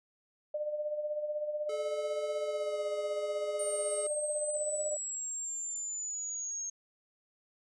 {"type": "tone with tremolo", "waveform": "sine", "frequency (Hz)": 600, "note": "D5", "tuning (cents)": 37, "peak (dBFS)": -30, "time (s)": [0.54, 4.97], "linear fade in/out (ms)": 5, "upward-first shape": "sine", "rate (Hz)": 16, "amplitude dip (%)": 55}
{"type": "tone with pitch glide", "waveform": "square", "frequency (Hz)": [431.9, 421.3], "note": ["A4", "G#4"], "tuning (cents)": [-32, 25], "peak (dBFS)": -39, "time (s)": [1.69, 4.07], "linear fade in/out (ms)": 5, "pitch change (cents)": -43, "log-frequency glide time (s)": [2.39, 2.84]}
{"type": "linear sweep", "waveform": "sine", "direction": "down", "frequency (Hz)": [8800, 6470], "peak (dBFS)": -35, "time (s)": [3.59, 6.7], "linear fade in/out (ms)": 5}
{"effects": ["resampled to 22050 Hz"]}